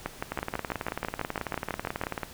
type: two click trains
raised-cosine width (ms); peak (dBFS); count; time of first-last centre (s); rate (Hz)
0.5; -15 / -14; 36 / 13; 0.32-2.233 / 0.06-2.037; 18.3 / 6.07
effects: pink hiss -47 dBFS RMS until 2.33 s